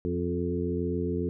harmonic tone with a mistuned harmonic, 87.31 Hz, F2, in tune, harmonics 1 / 2 / 3 / 4 / 5, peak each -33 / -33 / -33 / -33 / -33 dBFS, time 0.05-1.29 s, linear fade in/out 0 ms, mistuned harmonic 4, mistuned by +26 cents, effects none

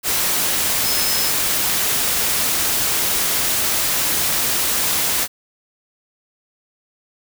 sine tone in noise, 5170 Hz, E8, 34 cents flat, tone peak -24 dBFS, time 0.82-1.33 s, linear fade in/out 50 ms, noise white, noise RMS -19 dBFS, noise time 0.03-5.28 s, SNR -8 dB, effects none

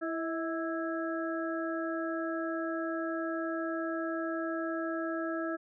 harmonic tone with a mistuned harmonic, 329.6 Hz, E4, in tune, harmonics 1 / 2 / 4 / 5, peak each -34 / -37 / -40 / -41 dBFS, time 0.01-5.57 s, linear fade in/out 20 ms, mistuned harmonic 2, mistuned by -38 cents, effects none

